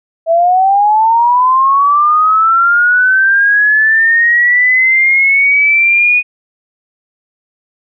sine linear sweep, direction up, 649 to 2477 Hz, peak -6 dBFS, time 0.26-6.23 s, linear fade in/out 50 ms, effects none

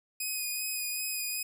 5% pulse tone with vibrato, 2496 Hz, D#7, 5 cents sharp, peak -23 dBFS, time 0.2-1.43 s, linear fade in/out 5 ms, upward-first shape sine, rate 2.6 Hz, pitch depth 21 cents each way, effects none

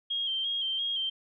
sine tone with vibrato, 3200 Hz, G7, 35 cents sharp, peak -28 dBFS, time 0.1-1.1 s, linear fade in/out 10 ms, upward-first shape square, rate 2.9 Hz, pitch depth 33 cents each way, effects none

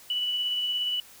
sine tone with tremolo, 2960 Hz, F#7, in tune, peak -24 dBFS, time 0.1-1 s, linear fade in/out 2 ms, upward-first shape triangle, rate 17 Hz, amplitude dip 30%, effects white hiss -51 dBFS RMS until 1.2 s

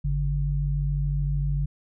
sine tone pair together, 50.29 / 143.8 Hz, G1 / D3, +45 / -36 cents, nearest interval octave + tritone, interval 1819 cents, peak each -25 dBFS, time 0.04-1.66 s, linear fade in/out 10 ms, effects none

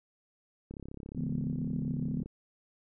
click train, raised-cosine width 3 ms, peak -30 dBFS, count 54, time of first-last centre 0.71-2.26 s, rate 34.2 Hz
sine chord, C# minor seventh, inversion none, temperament equal with one note detuned, 138.59 / 163.68 / 207.7 / 246.9 Hz, C#3 / E3 / G#3 / B3, 0 / -12 / 0 / 0 cents, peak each -37 / -36 / -38 / -36 dBFS, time 1.15-2.24 s, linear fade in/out 20 ms
effects none

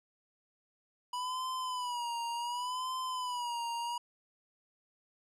square tone with vibrato, 982 Hz, B5, 10 cents flat, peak -35 dBFS, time 1.13-3.98 s, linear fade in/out 5 ms, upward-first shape sine, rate 0.68 Hz, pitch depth 84 cents each way, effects low-pass 10000 Hz 12 dB/octave

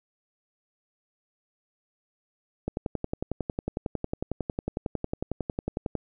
click train, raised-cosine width 2 ms, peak -15 dBFS, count 37, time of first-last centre 2.68-5.953 s, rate 11 Hz, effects none

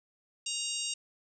harmonic tone, 936 Hz, A#5, 7 cents sharp, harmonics 3 / 4 / 5 / 6 / 7 / 8 / 9, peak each -37 / -41 / -42 / -41 / -42 / -41 / -40 dBFS, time 0.46-0.94 s, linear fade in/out 5 ms, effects none

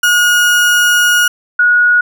35% pulse / sine tone pair in turn, 1442 / 1453.7 Hz, F#6 / F#6, -45 / -31 cents, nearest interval unison, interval 14 cents, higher second, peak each -6 dBFS, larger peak neither, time 0.03-1.28 / 1.59-2.01 s, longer first, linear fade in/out 5 ms, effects none

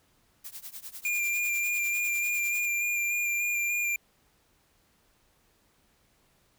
blue noise with tremolo, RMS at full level -39 dBFS, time 0.44-2.66 s, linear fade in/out 10 ms, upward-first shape triangle, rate 10 Hz, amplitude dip 95%
square tone with vibrato, 2400 Hz, D7, 37 cents sharp, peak -27 dBFS, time 1.05-3.96 s, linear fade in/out 2 ms, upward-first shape square, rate 3.4 Hz, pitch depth 14 cents each way
effects pink hiss -67 dBFS RMS until 6.58 s

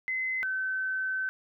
sine tone pair in turn, 2047 / 1530.5 Hz, C7 / G6, -38 / -42 cents, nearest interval perfect fourth, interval 504 cents, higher first, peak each -28 dBFS, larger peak neither, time 0.08-0.43 / 0.43-1.29 s, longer second, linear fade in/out 0 ms, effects none

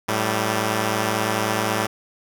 5% pulse tone pair together, 109.27 / 194.7 Hz, A2 / G3, -12 / -12 cents, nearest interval minor seventh, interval 1000 cents, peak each -11 / -13 dBFS, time 0.08-1.87 s, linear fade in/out 10 ms, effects none

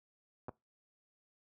clicks, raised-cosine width 1 ms, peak -29 dBFS, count 2, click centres 0.484 / 0.492 s, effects noise-tail reverb RT60 0.2 s tail -21 dB re dry + high-pass 60 Hz 12 dB/octave

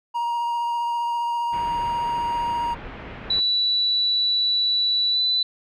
triangle tone with vibrato, 944 Hz, A#5, 22 cents sharp, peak -20 dBFS, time 0.14-2.75 s, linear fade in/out 20 ms, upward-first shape sine, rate 15 Hz, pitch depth 11 cents each way
pink low-pass noise, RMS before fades -37 dBFS, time 1.52-3.41 s, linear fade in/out 20 ms, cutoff 2700 Hz, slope 24 dB/octave
sine tone with pitch glide, 3948 to 3989 Hz, B7 to B7, -1 to +17 cents, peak -18 dBFS, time 3.3-5.43 s, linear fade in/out 5 ms, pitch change +18 cents, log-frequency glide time 5.11-5.19 s
effects none

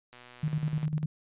click train, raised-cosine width 0.3 ms, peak -34 dBFS, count 90, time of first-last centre 0.13-0.854 s, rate 123 Hz
sine tone with tremolo, 153.1 Hz, D#3, 28 cents flat, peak -25 dBFS, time 0.43-1.06 s, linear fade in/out 5 ms, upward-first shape square, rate 10 Hz, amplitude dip 65%
effects resampled to 8000 Hz

